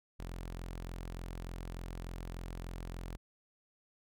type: tone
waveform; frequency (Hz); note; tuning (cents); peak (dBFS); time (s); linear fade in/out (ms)
sawtooth; 43.4; F1; -10; -37; 0.19-3.17; 10
effects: none